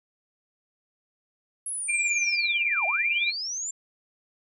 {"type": "linear two-way sweep", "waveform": "sine", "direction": "down then up", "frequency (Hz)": [10840, 624, 7370], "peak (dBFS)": -29, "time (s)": [1.66, 3.71], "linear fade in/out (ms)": 5, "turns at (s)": 2.86}
{"type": "tone with tremolo", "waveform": "sine", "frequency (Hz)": 2379, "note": "D7", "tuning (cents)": 22, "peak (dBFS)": -21, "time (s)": [1.88, 3.32], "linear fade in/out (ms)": 20, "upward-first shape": "sine", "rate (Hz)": 18, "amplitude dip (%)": 50}
{"effects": []}